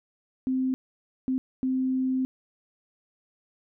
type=tone bursts at uneven times; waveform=sine; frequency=259.8 Hz; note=C4; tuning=12 cents flat; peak=-23 dBFS; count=3; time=0.47-0.74 / 1.28-1.38 / 1.63-2.25 s; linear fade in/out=0 ms; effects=none